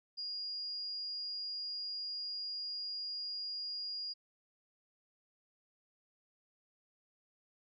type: tone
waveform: sine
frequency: 4849 Hz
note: D#8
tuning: 45 cents flat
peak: -38 dBFS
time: 0.17-4.14 s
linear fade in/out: 20 ms
effects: none